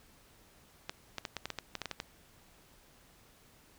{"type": "clicks", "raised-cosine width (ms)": 0.2, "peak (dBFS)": -19, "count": 12, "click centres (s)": [0.895, 1.183, 1.252, 1.367, 1.456, 1.503, 1.587, 1.753, 1.817, 1.857, 1.913, 2.001], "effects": ["pink hiss -62 dBFS RMS until 3.78 s"]}